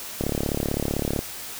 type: click train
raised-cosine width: 2 ms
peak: -11 dBFS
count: 36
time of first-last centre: 0.21-1.19 s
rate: 35.7 Hz
effects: white hiss -36 dBFS RMS until 1.59 s